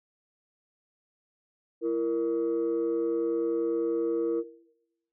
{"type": "tone pair together", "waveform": "sine", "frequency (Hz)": [335.8, 466.2], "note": ["E4", "A#4"], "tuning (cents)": [32, 0], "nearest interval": "tritone", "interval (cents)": 568, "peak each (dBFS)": -26, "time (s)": [1.81, 4.44], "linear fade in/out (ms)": 50, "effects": ["noise-tail reverb RT60 0.8 s tail -17 dB re dry", "tanh soft clip ceiling -21 dBFS"]}